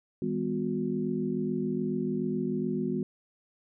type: tone cluster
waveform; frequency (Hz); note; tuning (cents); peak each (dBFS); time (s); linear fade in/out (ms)
sine; 159.3 / 201.8 / 248.8 / 363.4; D#3 / G#3 / B3 / F#4; +41 / -49 / +13 / -31; -36 / -32 / -32 / -33; 0.22-3.03; 2
effects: none